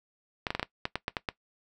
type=clicks; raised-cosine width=0.3 ms; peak=-13 dBFS; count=10; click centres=0.468 / 0.505 / 0.55 / 0.596 / 0.629 / 0.854 / 0.956 / 1.081 / 1.168 / 1.288 s; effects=noise-tail reverb RT60 0.1 s tail -18 dB re dry